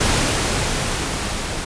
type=noise with level ramp; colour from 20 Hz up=pink; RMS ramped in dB=-17 to -26 dBFS; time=0-1.65 s; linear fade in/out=10 ms; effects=resampled to 22050 Hz